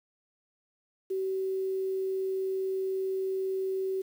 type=tone with quantisation; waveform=sine; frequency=381.2 Hz; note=G4; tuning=48 cents flat; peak=-28 dBFS; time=1.1-4.02 s; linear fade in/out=10 ms; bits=9; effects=none